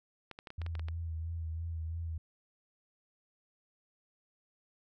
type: clicks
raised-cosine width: 0.3 ms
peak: -29 dBFS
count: 9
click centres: 0.313 / 0.389 / 0.472 / 0.504 / 0.617 / 0.664 / 0.753 / 0.795 / 0.885 s
type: tone with vibrato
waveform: sine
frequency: 82 Hz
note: E2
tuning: 9 cents flat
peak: -35 dBFS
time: 0.58-2.18 s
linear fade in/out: 5 ms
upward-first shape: sine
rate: 3 Hz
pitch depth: 38 cents each way
effects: none